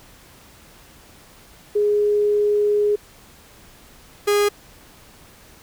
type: tone pair in turn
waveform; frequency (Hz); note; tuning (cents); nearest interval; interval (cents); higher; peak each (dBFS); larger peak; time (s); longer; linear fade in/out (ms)
sine / 45% pulse; 415.3 / 410.8; G#4 / G#4; 0 / -19; unison; 19; first; -15; neither; 1.75-2.96 / 4.27-4.49; first; 10
effects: pink hiss -48 dBFS RMS until 5.62 s